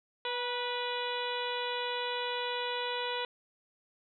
harmonic tone with a mistuned harmonic, 490.8 Hz, B4, 11 cents flat, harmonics 1 / 2 / 3 / 4 / 5 / 6 / 7 / 8, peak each -37 / -37 / -42 / -44 / -43 / -42 / -41 / -43 dBFS, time 0.25-3.25 s, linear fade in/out 2 ms, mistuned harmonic 2, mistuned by -24 cents, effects none

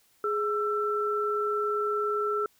sine tone pair together, 417.5 / 1335 Hz, G#4 / E6, +9 / +22 cents, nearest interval octave + minor sixth, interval 2013 cents, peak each -28 dBFS, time 0.24-2.46 s, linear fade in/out 2 ms, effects white hiss -65 dBFS RMS until 2.59 s

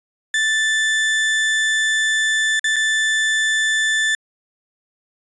35% pulse tone with dropouts, 1760 Hz, A6, in tune, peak -14 dBFS, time 0.34-4.15 s, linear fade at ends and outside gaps 2 ms, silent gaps 2.595-2.642 / 2.76-2.764 s, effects resampled to 22050 Hz

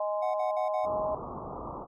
harmonic tone, 207.9 Hz, G#3, 2 cents sharp, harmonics 3 / 4 / 5, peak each -29 / -36 / -36 dBFS, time 0-1.15 s, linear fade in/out 5 ms
triangle tone bursts, 740 Hz, F#5, in tune, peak -29 dBFS, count 4, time 0.22-0.856 s, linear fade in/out 5 ms, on 120 ms, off 52 ms
white low-pass noise, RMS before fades -39 dBFS, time 0.83-1.87 s, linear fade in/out 50 ms, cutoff 1200 Hz, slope 96 dB/octave
effects AAC 48 kbps

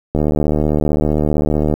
click train, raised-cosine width 2 ms, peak -3 dBFS, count 121, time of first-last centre 0.15-1.739 s, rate 75.5 Hz, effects 7-bit

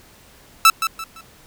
sawtooth tone with echo, 1318.5 Hz, E6, in tune, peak -4 dBFS, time 0.65-0.7 s, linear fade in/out 2 ms, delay 170 ms, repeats 3, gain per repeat -10 dB, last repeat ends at 1.21 s, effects pink hiss -49 dBFS RMS until 1.46 s

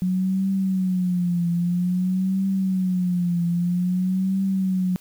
sine tone with vibrato, 182.2 Hz, F#3, 26 cents flat, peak -19 dBFS, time 0.02-4.96 s, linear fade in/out 0 ms, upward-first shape triangle, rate 0.51 Hz, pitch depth 110 cents each way, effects white hiss -53 dBFS RMS until 5 s

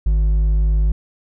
sine tone with hard clipping, 51.91 Hz, G#1, in tune, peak -14 dBFS, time 0.06-0.92 s, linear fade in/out 5 ms, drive 4 dB, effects none

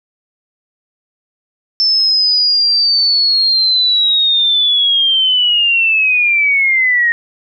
sine linear sweep, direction down, 5310 to 1856 Hz, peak -9 dBFS, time 1.8-7.12 s, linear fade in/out 0 ms, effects none

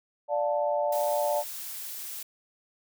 sine chord, D minor, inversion none, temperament just, 587.3 / 704.8 / 881 Hz, D5 / F5 / A5, 0 / +16 / +2 cents, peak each -26 / -31 / -31 dBFS, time 0.28-1.44 s, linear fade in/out 50 ms
blue noise, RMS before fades -38 dBFS, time 0.92-2.23 s, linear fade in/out 5 ms
effects none

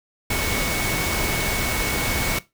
sine tone in noise, 2217 Hz, C#7, in tune, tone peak -28 dBFS, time 0.3-2.39 s, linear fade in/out 5 ms, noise pink, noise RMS -24 dBFS, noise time 0.3-2.39 s, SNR -7 dB, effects noise-tail reverb RT60 0.2 s tail -17 dB re dry

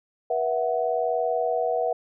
sine chord, B suspended fourth, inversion none, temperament equal with one note detuned, 483.2 / 659.3 / 740 Hz, B4 / E5 / F#5, -38 / 0 / 0 cents, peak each -26 / -26 / -27 dBFS, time 0.3-1.93 s, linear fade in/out 5 ms, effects none

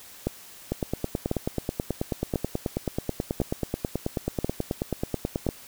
two click trains, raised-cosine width 2 ms, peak -12 / -11 dBFS, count 45 / 6, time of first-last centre 0.72-5.466 / 0.27-5.489 s, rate 9.27 / 0.958 Hz, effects white hiss -47 dBFS RMS until 5.67 s

